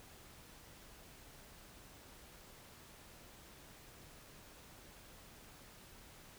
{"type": "silence", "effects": ["pink hiss -58 dBFS RMS until 6.38 s"]}